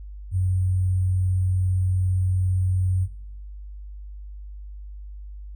sine tone with sample-and-hold, 92.5 Hz, F#2, in tune, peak -19 dBFS, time 0.31-3.08 s, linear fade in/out 50 ms, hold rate 8820 Hz, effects noise-tail reverb RT60 0.8 s tail -20 dB re dry + added 50 Hz sine -35 dBFS peak until 5.55 s

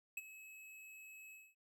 square tone with ADSR envelope, 2578 Hz, E7, 39 cents flat, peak -39 dBFS, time 0.17-1.55 s, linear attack 4 ms, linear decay 30 ms, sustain -15 dB, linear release 230 ms, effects none

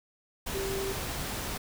sine tone in noise, 389.5 Hz, G4, 11 cents flat, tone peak -32 dBFS, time 0.54-0.93 s, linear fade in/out 10 ms, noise pink, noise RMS -35 dBFS, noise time 0.46-1.58 s, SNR 0 dB, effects none

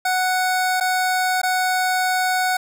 25% pulse tone with dropouts, 740 Hz, F#5, in tune, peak -14 dBFS, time 0.05-2.57 s, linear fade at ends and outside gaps 5 ms, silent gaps 0.801-0.808 / 1.417-1.432 s, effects none

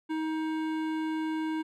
sine tone with hard clipping, 315.6 Hz, D#4, 25 cents sharp, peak -31 dBFS, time 0.09-1.63 s, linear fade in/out 20 ms, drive 15 dB, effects none

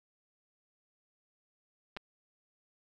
clicks, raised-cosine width 0.3 ms, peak -25 dBFS, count 2, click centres 1.966 / 1.971 s, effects none

